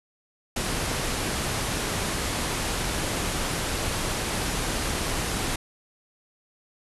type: low-pass noise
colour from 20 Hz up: pink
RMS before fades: -28 dBFS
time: 0.56-5.56 s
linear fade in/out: 5 ms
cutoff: 12000 Hz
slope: 96 dB/octave
effects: none